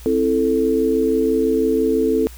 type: chord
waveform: sine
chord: A minor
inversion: first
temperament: just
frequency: 264 / 330 / 440 Hz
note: C4 / E4 / A4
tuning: +16 / +2 / 0 cents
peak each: -20 / -21 / -17 dBFS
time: 0.06-2.27 s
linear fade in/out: 0 ms
effects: added 60 Hz sine -36 dBFS peak until 2.37 s + white hiss -44 dBFS RMS until 2.37 s